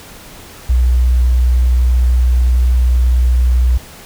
sine tone, 61.74 Hz, B1, in tune, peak -8 dBFS, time 0.69-3.78 s, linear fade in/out 10 ms, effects pink hiss -36 dBFS RMS until 4.05 s

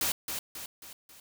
white noise with echo, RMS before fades -29 dBFS, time 0.01-0.12 s, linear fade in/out 2 ms, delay 270 ms, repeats 4, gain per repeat -6 dB, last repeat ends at 1.2 s, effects none

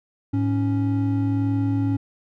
triangle tone pair together, 106.76 / 278.5 Hz, G#2 / C#4, +48 / +8 cents, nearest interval octave + perfect fourth, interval 1660 cents, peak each -20 dBFS, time 0.33-1.97 s, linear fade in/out 10 ms, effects none

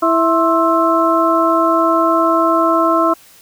harmonic tone with a mistuned harmonic, 329.6 Hz, E4, in tune, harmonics 1 / 2 / 3 / 4, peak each -16 / -16 / -16 / -16 dBFS, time 0.02-3.14 s, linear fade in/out 10 ms, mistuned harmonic 3, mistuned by +120 cents, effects white hiss -45 dBFS RMS until 3.41 s

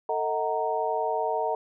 sine tone cluster, 447.6 / 632 / 743 / 930 Hz, A4 / D#5 / F#5 / A#5, +30 / +27 / +7 / -4 cents, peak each -30 dBFS, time 0.09-1.55 s, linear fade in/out 2 ms, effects none

